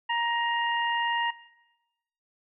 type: harmonic tone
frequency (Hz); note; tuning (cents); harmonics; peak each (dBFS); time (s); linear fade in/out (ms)
939; A#5; +12; 1 / 2 / 3; -27 / -30 / -32; 0.09-1.31; 10
effects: noise-tail reverb RT60 1.0 s tail -19 dB re dry